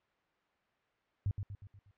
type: tone with echo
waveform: sine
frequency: 100 Hz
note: G2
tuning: 35 cents sharp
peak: -29 dBFS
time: 1.26-1.31 s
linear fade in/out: 0 ms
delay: 120 ms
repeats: 5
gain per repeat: -6 dB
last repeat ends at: 1.91 s
effects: white hiss -74 dBFS RMS until 1.97 s + low-pass 2000 Hz 12 dB/octave